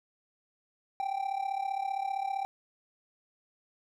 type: tone with amplitude modulation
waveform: triangle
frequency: 782 Hz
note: G5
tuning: 4 cents flat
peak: -25 dBFS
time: 1-2.45 s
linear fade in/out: 0 ms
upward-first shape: sine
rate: 35.3 Hz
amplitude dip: 80%
effects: none